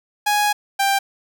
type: tone pair in turn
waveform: sawtooth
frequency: 830.6 / 789.5 Hz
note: G#5 / G5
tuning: 0 / +12 cents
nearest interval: minor second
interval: 88 cents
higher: first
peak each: -12 dBFS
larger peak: neither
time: 0.26-0.53 / 0.79-0.99 s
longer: first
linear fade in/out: 10 ms
effects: none